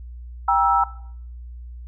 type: chord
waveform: sine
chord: E diminished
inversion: first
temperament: just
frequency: 791.1 / 949.3 / 1318.5 Hz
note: G5 / Bb5 / E6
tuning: +16 / +31 / 0 cents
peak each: -19 dBFS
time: 0.48-0.84 s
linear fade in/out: 5 ms
effects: noise-tail reverb RT60 0.6 s tail -18 dB re dry + added 60 Hz sine -34 dBFS peak until 1.87 s